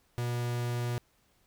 45% pulse tone, 120.7 Hz, B2, 39 cents flat, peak -30 dBFS, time 0.18-0.98 s, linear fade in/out 0 ms, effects pink hiss -69 dBFS RMS until 1.46 s

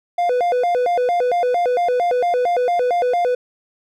triangle tone with vibrato, 590 Hz, D5, 8 cents sharp, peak -13 dBFS, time 0.18-3.35 s, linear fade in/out 5 ms, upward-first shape square, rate 4.4 Hz, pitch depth 300 cents each way, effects none

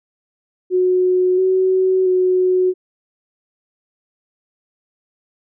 sine tone with pitch steps, 366.3 / 374.9 / 368.1 Hz, F#4 / F#4 / F#4, -17 / +23 / -9 cents, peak -12 dBFS, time 0.7-2.74 s, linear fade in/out 50 ms, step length 680 ms, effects none

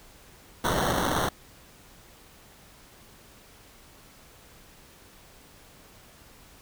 white noise with sample-and-hold, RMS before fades -26 dBFS, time 0.64-1.29 s, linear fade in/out 5 ms, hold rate 2450 Hz, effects pink hiss -53 dBFS RMS until 6.61 s

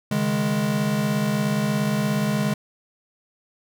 square chord, C# suspended second, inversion none, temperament equal, 138.59 / 155.56 / 207.7 Hz, C#3 / D#3 / G#3, 0 / 0 / 0 cents, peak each -28 / -28 / -23 dBFS, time 0.11-2.54 s, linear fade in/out 5 ms, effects none

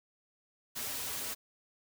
white noise with comb filter, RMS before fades -38 dBFS, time 0.75-1.35 s, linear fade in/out 20 ms, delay 5.7 ms, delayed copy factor -0.5, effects none

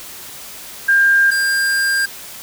sine / square tone pair in turn, 1600 / 1600 Hz, G6 / G6, +35 / +35 cents, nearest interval unison, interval 0 cents, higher neither, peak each -9 / -15 dBFS, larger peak first, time 0.88-1.31 / 1.31-2.06 s, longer second, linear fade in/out 10 ms, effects white hiss -34 dBFS RMS until 2.42 s

